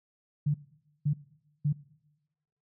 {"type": "tone bursts", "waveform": "sine", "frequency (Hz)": 146.83, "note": "D3", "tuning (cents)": 0, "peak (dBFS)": -23, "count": 3, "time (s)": [0.46, 1.729], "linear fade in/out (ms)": 10, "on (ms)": 83, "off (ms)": 510, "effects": ["noise-tail reverb RT60 1.0 s tail -21 dB re dry"]}